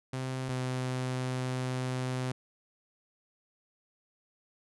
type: tone pair in turn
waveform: sawtooth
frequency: 130.2 / 128.04 Hz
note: C3 / C3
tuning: -8 / -37 cents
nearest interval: unison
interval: 29 cents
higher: first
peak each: -29 / -27 dBFS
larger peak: second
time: 0.13-0.49 / 0.49-2.32 s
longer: second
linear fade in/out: 5 ms
effects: resampled to 24000 Hz